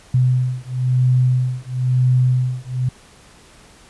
sine beating tone pair, 126.3 / 127.3 Hz, B2 / C3, +39 / -47 cents, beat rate 1 Hz, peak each -17 dBFS, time 0.14-2.89 s, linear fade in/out 5 ms, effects pink hiss -47 dBFS RMS until 3.89 s + resampled to 24000 Hz

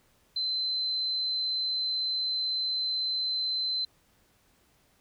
sine tone, 4069 Hz, C8, 49 cents flat, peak -27 dBFS, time 0.36-3.85 s, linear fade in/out 5 ms, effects pink hiss -66 dBFS RMS until 5 s

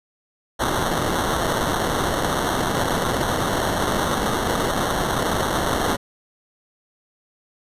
violet noise with sample-and-hold, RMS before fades -22 dBFS, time 0.59-5.97 s, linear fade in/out 20 ms, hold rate 2450 Hz, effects resampled to 32000 Hz

